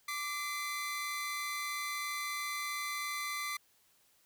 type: tone pair together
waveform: sawtooth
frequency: 1173 / 2042 Hz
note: D6 / C7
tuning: -2 / -43 cents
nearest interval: minor seventh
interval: 959 cents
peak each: -35 / -35 dBFS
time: 0.08-3.57 s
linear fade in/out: 5 ms
effects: white hiss -69 dBFS RMS until 4.25 s